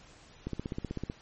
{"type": "click train", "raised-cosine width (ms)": 3, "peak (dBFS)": -21, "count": 11, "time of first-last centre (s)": [0.47, 1.099], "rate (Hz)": 15.9, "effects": ["pink hiss -56 dBFS RMS until 1.21 s", "MP3 32 kbps"]}